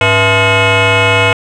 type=tone with frequency modulation; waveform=sine; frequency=1039 Hz; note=C6; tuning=12 cents flat; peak=-4 dBFS; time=0.01-1.33 s; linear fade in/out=2 ms; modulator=381 Hz; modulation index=4.8; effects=tanh soft clip ceiling -6 dBFS